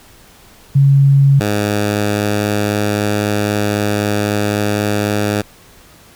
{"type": "tone pair in turn", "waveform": ["sine", "10% pulse"], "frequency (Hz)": [138.59, 103.83], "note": ["C#3", "G#2"], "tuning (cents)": [0, 0], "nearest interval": "perfect fourth", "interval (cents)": 500, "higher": "first", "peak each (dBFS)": -6, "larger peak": "neither", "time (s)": [[0.75, 1.4], [1.4, 5.42]], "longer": "second", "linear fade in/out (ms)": 10, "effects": ["pink hiss -44 dBFS RMS until 6.15 s"]}